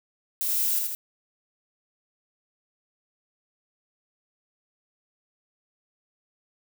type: noise with echo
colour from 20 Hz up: violet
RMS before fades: -27 dBFS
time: 0.41-0.79 s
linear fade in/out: 0 ms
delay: 80 ms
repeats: 2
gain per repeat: -3 dB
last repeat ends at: 0.95 s
effects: none